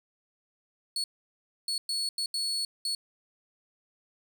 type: tone bursts at uneven times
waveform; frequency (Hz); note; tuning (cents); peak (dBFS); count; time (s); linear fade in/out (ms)
35% pulse; 4400; C#8; -14; -27; 6; 0.96-1.04 / 1.68-1.78 / 1.89-2.09 / 2.18-2.26 / 2.34-2.65 / 2.85-2.95; 2
effects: none